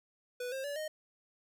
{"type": "tone with pitch steps", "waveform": "square", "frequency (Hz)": [493.9, 532.4, 573.9, 618.7], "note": ["B4", "C5", "D5", "D#5"], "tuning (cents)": [0, 30, -40, -10], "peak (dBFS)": -37, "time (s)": [0.4, 0.88], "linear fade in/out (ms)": 5, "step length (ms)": 120, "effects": []}